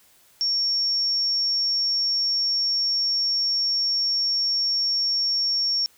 sine tone, 5500 Hz, F8, 27 cents flat, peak -20 dBFS, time 0.41-5.86 s, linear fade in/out 0 ms, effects white hiss -57 dBFS RMS until 5.97 s

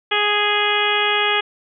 harmonic tone, 415.3 Hz, G#4, in tune, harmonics 1 / 2 / 3 / 4 / 5 / 6 / 7 / 8, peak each -24 / -24 / -24 / -24 / -24 / -24 / -24 / -24 dBFS, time 0.11-1.41 s, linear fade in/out 10 ms, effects none

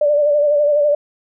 sine tone with vibrato, 587.3 Hz, D5, in tune, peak -11 dBFS, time 0.01-0.95 s, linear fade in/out 5 ms, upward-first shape sine, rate 12 Hz, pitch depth 43 cents each way, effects none

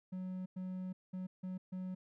triangle tone bursts at uneven times, 185 Hz, F#3, in tune, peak -37 dBFS, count 5, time 0.12-0.46 / 0.56-0.93 / 1.13-1.27 / 1.43-1.58 / 1.72-1.95 s, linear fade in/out 10 ms, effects none

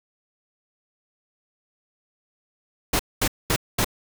pink noise bursts, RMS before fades -21 dBFS, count 4, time 2.93-3.846 s, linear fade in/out 5 ms, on 64 ms, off 220 ms, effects none

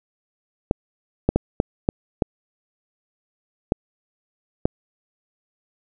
clicks, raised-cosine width 2 ms, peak -3 dBFS, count 8, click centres 0.711 / 1.29 / 1.36 / 1.601 / 1.889 / 2.222 / 3.721 / 4.655 s, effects none

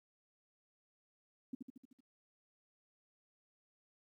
sine tone with echo, 258.1 Hz, C4, 23 cents flat, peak -38 dBFS, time 1.53-1.55 s, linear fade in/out 5 ms, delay 76 ms, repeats 6, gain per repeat -4 dB, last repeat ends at 2.006 s, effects 13-bit

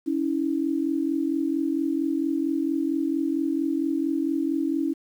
sine tone pair together, 280 / 324.4 Hz, C#4 / E4, +18 / -28 cents, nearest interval minor third, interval 254 cents, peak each -25 dBFS, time 0.06-4.94 s, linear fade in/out 20 ms, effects 9-bit

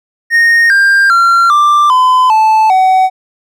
triangle tone with pitch steps, 1853 / 1594.6 / 1372.2 / 1180.9 / 1016.2 / 874.5 / 752.6 Hz, A#6 / G6 / F6 / D6 / B5 / A5 / F#5, -11 / +29 / -31 / +9 / +49 / -11 / +29 cents, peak -3 dBFS, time 0.3-3.1 s, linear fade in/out 50 ms, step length 400 ms, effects none

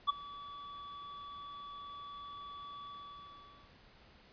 square tone with ADSR envelope, 1145 Hz, D6, 44 cents flat, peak -25 dBFS, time 0.07-3.74 s, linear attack 25 ms, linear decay 14 ms, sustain -21 dB, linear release 890 ms, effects pink hiss -61 dBFS RMS until 4.32 s + resampled to 11025 Hz

